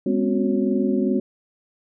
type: tone cluster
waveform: sine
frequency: 205.4 / 249.9 / 272.6 / 367.6 / 551 Hz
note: G#3 / B3 / C#4 / F#4 / C#5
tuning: -19 / +21 / -29 / -11 / -11 cents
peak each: -23 / -23 / -25 / -24 / -32 dBFS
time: 0.06-1.2 s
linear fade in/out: 5 ms
effects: none